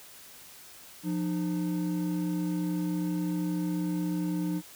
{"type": "tone pair together", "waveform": "triangle", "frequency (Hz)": [175.48, 304.6], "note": ["F3", "D#4"], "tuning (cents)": [9, -37], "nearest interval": "minor seventh", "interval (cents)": 954, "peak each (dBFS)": [-28, -29], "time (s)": [1.03, 4.62], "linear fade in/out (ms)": 50, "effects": ["white hiss -50 dBFS RMS until 4.75 s"]}